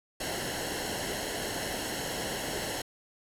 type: noise with comb filter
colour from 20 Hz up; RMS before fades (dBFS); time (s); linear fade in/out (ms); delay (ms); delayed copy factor
pink; -34; 0.2-2.82; 5; 0.83; -0.7
effects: low-pass 12000 Hz 12 dB/octave